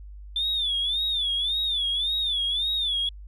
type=tone with vibrato; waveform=sine; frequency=3520 Hz; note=A7; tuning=in tune; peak=-22 dBFS; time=0.36-3.09 s; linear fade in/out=2 ms; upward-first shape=sine; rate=1.8 Hz; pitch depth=130 cents each way; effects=tanh soft clip ceiling -19 dBFS + added 50 Hz sine -39 dBFS peak until 3.27 s